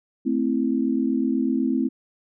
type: chord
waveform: sine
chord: A minor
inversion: none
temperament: equal with one note detuned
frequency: 221.8 / 261.6 / 329.6 Hz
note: A3 / C4 / E4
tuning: +14 / 0 / 0 cents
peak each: -25 / -22 / -26 dBFS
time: 0.25-1.89 s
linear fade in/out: 20 ms
effects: none